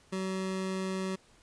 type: tone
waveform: 25% pulse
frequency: 189.1 Hz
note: F#3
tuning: 38 cents sharp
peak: -28 dBFS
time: 0.12-1.16 s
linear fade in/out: 10 ms
effects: pink hiss -62 dBFS RMS until 1.42 s + resampled to 22050 Hz